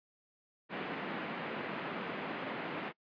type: band-pass noise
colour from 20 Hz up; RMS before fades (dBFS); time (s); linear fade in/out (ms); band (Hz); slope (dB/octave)
pink; -40; 0.69-2.93; 50; 180 to 2700; 24
effects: noise-tail reverb RT60 0.1 s tail -25 dB re dry + resampled to 11025 Hz